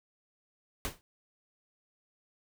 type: noise with exponential decay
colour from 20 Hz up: pink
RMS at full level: -31 dBFS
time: 0.85-1.01 s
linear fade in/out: 0 ms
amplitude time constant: 33 ms
effects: none